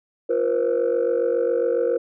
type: chord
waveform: sine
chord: F suspended fourth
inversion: none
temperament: equal with one note detuned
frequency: 349.2 / 476 / 523.3 Hz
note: F4 / Bb4 / C5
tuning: 0 / +36 / 0 cents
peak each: -25 / -19 / -22 dBFS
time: 0.29-1.98 s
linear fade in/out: 10 ms
effects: tanh soft clip ceiling -14 dBFS